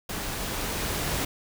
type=noise with level ramp; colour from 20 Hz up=pink; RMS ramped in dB=-33 to -28 dBFS; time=0.09-1.25 s; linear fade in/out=5 ms; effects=none